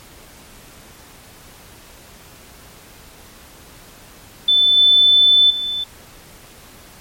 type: tone with level steps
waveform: sine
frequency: 3520 Hz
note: A7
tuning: in tune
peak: -10 / -8 / -20 dBFS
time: 4.48-5.84 s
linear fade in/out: 5 ms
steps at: 4.77 / 5.5 s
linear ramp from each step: 5 ms
effects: pink hiss -43 dBFS RMS until 7 s + MP3 64 kbps